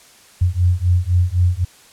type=beating tone pair; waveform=sine; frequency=87.31 / 91.21 Hz; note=F2 / F#2; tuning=0 / -24 cents; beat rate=3.9 Hz; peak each=-16 dBFS; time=0.41-1.65 s; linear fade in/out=10 ms; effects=white hiss -47 dBFS RMS until 1.92 s + low-pass 10000 Hz 12 dB/octave